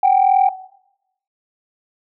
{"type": "tone pair together", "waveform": "sine", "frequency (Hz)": [753, 794.5], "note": ["F#5", "G5"], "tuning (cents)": [30, 23], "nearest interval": "minor second", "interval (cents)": 93, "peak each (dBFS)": -12, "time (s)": [0.03, 0.49], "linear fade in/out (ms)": 5, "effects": ["noise-tail reverb RT60 0.8 s tail -18 dB re dry", "tanh soft clip ceiling -5 dBFS"]}